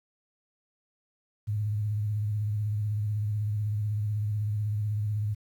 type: tone with vibrato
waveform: sine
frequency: 105.3 Hz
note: G#2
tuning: 24 cents sharp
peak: -26 dBFS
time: 1.47-5.35 s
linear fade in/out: 20 ms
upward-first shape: sine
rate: 16 Hz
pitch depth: 47 cents each way
effects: 10-bit